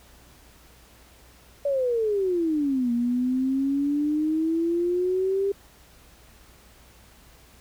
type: exponential two-way sweep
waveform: sine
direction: down then up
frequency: 578 to 235.5 to 400.2 Hz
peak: -21 dBFS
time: 1.65-5.52 s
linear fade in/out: 5 ms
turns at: 2.92 s
effects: added 60 Hz sine -56 dBFS peak until 7.6 s + pink hiss -54 dBFS RMS until 7.6 s